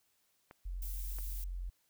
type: clicks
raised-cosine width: 0.5 ms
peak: -36 dBFS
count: 2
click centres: 0.511 / 1.186 s
type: tone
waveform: sine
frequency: 44.48 Hz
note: F1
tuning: 32 cents sharp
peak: -37 dBFS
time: 0.65-1.7 s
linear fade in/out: 10 ms
type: noise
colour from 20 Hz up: violet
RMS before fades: -47 dBFS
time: 0.82-1.44 s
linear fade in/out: 2 ms
effects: white hiss -75 dBFS RMS until 1.89 s